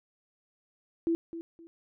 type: tone with echo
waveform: sine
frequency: 332.9 Hz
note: E4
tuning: 17 cents sharp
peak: -24 dBFS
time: 1.07-1.15 s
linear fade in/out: 0 ms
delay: 260 ms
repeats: 2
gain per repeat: -12 dB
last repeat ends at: 1.67 s
effects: none